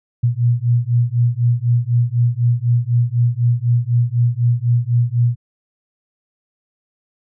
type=beating tone pair; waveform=sine; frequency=118 / 122 Hz; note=A#2 / B2; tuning=+22 / -21 cents; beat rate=4 Hz; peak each=-16 dBFS; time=0.23-5.36 s; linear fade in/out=10 ms; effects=none